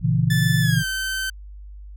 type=chord; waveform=sine; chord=A# diminished; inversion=none; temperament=equal; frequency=116.54 / 138.59 / 164.81 Hz; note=A#2 / C#3 / E3; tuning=0 / 0 / 0 cents; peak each=-21 / -21 / -20 dBFS; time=0.01-0.84 s; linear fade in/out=50 ms
type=tone with pitch glide; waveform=sawtooth; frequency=1749 to 1540.3 Hz; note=A6 to G6; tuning=-11 to -31 cents; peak=-20 dBFS; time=0.3-1.3 s; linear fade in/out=5 ms; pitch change=-220 cents; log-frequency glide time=0.61-0.85 s
effects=added 50 Hz sine -36 dBFS peak until 1.96 s